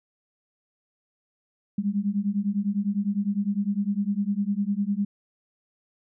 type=beating tone pair; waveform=sine; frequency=197.3 / 207.2 Hz; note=G3 / G#3; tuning=+11 / -4 cents; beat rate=9.9 Hz; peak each=-26 dBFS; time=1.78-5.05 s; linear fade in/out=5 ms; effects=none